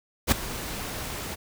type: noise with ADSR envelope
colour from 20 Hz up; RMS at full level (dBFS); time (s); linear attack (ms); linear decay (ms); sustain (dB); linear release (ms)
pink; -18; 0.27-1.36; 50; 5; -16; 28
effects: none